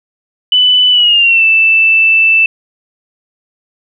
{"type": "tone with pitch glide", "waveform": "sine", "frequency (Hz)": [2992, 2650], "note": ["F#7", "E7"], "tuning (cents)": [19, 9], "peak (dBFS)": -5, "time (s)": [0.52, 2.46], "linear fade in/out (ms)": 2, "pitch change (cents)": -210, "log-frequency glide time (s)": [0.91, 1.44], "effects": []}